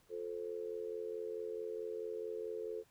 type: tone with amplitude modulation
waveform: sine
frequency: 440 Hz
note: A4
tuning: in tune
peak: -35 dBFS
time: 0.09-2.84 s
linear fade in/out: 50 ms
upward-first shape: sine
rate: 84.6 Hz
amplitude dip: 90%
effects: pink hiss -70 dBFS RMS until 2.9 s